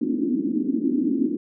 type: band-pass noise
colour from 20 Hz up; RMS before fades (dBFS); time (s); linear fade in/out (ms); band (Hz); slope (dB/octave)
pink; -23; 0.01-1.37; 5; 240 to 310; 48
effects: none